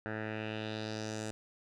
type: tone with low-pass filter sweep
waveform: 10% pulse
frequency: 108.7 Hz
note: A2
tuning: 21 cents flat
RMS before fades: -39 dBFS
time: 0.06-1.31 s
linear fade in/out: 0 ms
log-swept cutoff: 1600 to 8100 Hz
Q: 2.7
effects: none